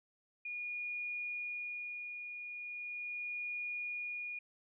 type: tone with tremolo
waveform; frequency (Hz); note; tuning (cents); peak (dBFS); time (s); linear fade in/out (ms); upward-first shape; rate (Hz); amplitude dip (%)
sine; 2440; D#7; -34; -37; 0.45-4.39; 5; sine; 0.39; 45
effects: none